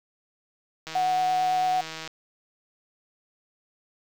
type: click train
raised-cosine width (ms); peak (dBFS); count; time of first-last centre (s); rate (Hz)
0.2; -19; 194; 0.87-2.076; 160
type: tone with vibrato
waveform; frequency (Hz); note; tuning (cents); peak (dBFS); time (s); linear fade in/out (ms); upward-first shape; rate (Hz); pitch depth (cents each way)
sine; 740; F#5; 0; -21; 0.95-1.81; 5; sine; 9; 9
effects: 8-bit